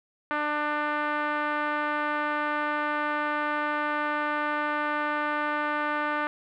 5% pulse tone with low-pass filter, 297.9 Hz, D4, 25 cents sharp, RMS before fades -28 dBFS, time 0.31-6.27 s, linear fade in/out 0 ms, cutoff 1400 Hz, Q 1.7, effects none

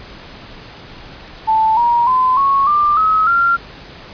sine tone with pitch steps, 880 / 948.6 / 1022.6 / 1102.3 / 1188.3 / 1281 / 1380.9 Hz, A5 / A#5 / C6 / C#6 / D6 / E6 / F6, 0 / +30 / -40 / -10 / +20 / -50 / -20 cents, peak -10 dBFS, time 1.47-3.57 s, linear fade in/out 20 ms, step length 300 ms, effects pink hiss -36 dBFS RMS until 4.13 s + resampled to 11025 Hz

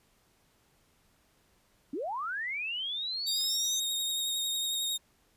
sine linear sweep, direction up, 246.9 to 6272 Hz, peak -32 dBFS, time 1.93-3.8 s, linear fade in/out 5 ms
sawtooth tone with vibrato, 3729 Hz, A#7, in tune, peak -27 dBFS, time 3.26-4.98 s, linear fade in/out 20 ms, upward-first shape triangle, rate 11 Hz, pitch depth 30 cents each way
clicks, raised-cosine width 0.2 ms, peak -35 dBFS, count 2, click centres 3.412 / 3.442 s
effects pink hiss -68 dBFS RMS until 5.36 s + resampled to 32000 Hz

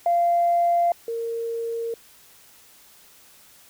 sine tone pair in turn, 691 / 461.2 Hz, F5 / A#4, -19 / -19 cents, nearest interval perfect fifth, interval 700 cents, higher first, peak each -16 / -25 dBFS, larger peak first, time 0.06-0.92 / 1.08-1.94 s, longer neither, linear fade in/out 2 ms, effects tanh soft clip ceiling -12 dBFS + white hiss -52 dBFS RMS until 3.69 s

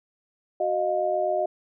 sine tone cluster, 370.9 / 619 / 707 Hz, F#4 / D#5 / F5, +4 / -9 / +21 cents, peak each -30 / -24 / -27 dBFS, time 0.6-1.46 s, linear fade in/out 5 ms, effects none

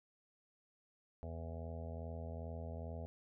harmonic tone, 82.41 Hz, E2, in tune, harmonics 1 / 2 / 3 / 5 / 6 / 7 / 8 / 9 / 10, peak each -44 / -52 / -53 / -57 / -54 / -56 / -53 / -62 / -63 dBFS, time 1.23-3.06 s, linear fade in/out 0 ms, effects none

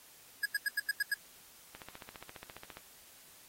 square tone bursts, 1661.2 Hz, G#6, in tune, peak -29 dBFS, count 7, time 0.43-1.141 s, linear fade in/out 5 ms, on 27 ms, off 87 ms
click train, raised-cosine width 0.3 ms, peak -30 dBFS, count 16, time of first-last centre 1.75-2.77 s, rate 14.7 Hz
effects white hiss -58 dBFS RMS until 3.48 s + AAC 48 kbps

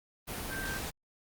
sine tone in noise, 1568 Hz, G6, in tune, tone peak -37 dBFS, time 0.5-0.79 s, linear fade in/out 20 ms, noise pink, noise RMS -38 dBFS, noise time 0.27-0.91 s, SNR -2 dB, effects Opus 32 kbps

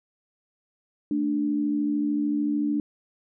sine tone pair together, 220.2 / 293.7 Hz, A3 / D4, +2 / 0 cents, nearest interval perfect fourth, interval 498 cents, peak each -29 / -23 dBFS, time 1.11-2.8 s, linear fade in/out 2 ms, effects none

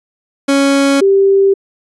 30% pulse / sine tone pair in turn, 277.2 / 392 Hz, C#4 / G4, 0 / 0 cents, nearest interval tritone, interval 600 cents, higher second, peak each -6 dBFS, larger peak neither, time 0.48-1.01 / 1.01-1.54 s, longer neither, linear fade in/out 10 ms, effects resampled to 24000 Hz

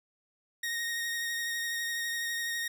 sawtooth tone with vibrato, 1864.7 Hz, A#6, in tune, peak -28 dBFS, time 0.63-2.68 s, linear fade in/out 5 ms, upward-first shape sine, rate 12 Hz, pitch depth 17 cents each way, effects none

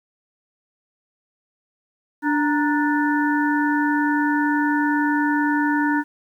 harmonic tone with a mistuned harmonic, 293.7 Hz, D4, in tune, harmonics 1 / 3 / 5 / 6, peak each -19 / -24 / -26 / -27 dBFS, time 2.22-6.04 s, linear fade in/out 50 ms, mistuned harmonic 3, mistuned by +93 cents, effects 9-bit

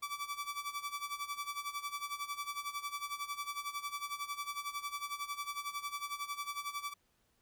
sawtooth tone with tremolo, 1156 Hz, D6, 28 cents flat, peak -32 dBFS, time 0.02-6.94 s, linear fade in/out 10 ms, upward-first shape sine, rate 11 Hz, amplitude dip 80%, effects pink hiss -75 dBFS RMS until 7.41 s

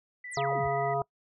sine tone with vibrato, 1975.5 Hz, B6, in tune, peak -39 dBFS, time 0.24-0.94 s, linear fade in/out 5 ms, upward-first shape sine, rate 17 Hz, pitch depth 19 cents each way
sine exponential sweep, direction down, 11270 to 51.8 Hz, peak -39 dBFS, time 0.31-0.69 s, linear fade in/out 20 ms
harmonic tone, 138.59 Hz, C#3, in tune, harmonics 1 / 3 / 5 / 7 / 9, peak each -35 / -33 / -29 / -36 / -36 dBFS, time 0.37-1.02 s, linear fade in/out 2 ms
effects noise-tail reverb RT60 0.1 s tail -24 dB re dry

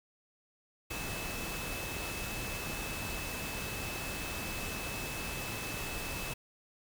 sine tone in noise, 2605 Hz, E7, 21 cents flat, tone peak -43 dBFS, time 0.9-6.34 s, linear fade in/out 10 ms, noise pink, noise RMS -39 dBFS, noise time 0.9-6.34 s, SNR -7 dB, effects none

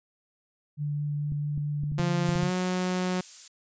sine tone with vibrato, 146.83 Hz, D3, in tune, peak -27 dBFS, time 0.77-2.52 s, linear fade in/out 50 ms, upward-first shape triangle, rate 4.6 Hz, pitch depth 9 cents each way
clicks, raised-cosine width 5 ms, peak -24 dBFS, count 8, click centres 1.321 / 1.577 / 1.836 / 1.919 / 1.996 / 2.291 / 2.356 / 2.432 s
sawtooth tone with pitch glide, 174.61 to 182.66 Hz, F3 to F#3, 0 to -22 cents, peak -22 dBFS, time 1.98-3.21 s, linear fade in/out 5 ms, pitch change +78 cents, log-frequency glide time 2.35-2.51 s
violet noise, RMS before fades -37 dBFS, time 2.25-3.48 s, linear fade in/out 5 ms
effects resampled to 16000 Hz

